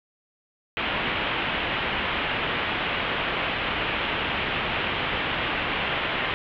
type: low-pass noise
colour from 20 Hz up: white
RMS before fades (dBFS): -27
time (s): 0.77-6.34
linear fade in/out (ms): 0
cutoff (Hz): 3200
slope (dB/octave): 48
effects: none